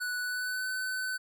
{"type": "tone with pitch glide", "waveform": "square", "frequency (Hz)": [1480, 1512.8], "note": ["F#6", "F#6"], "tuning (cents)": [0, 38], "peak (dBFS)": -32, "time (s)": [0, 1.18], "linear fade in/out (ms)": 20, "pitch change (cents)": 38, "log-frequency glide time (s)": [0.19, 0.68], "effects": []}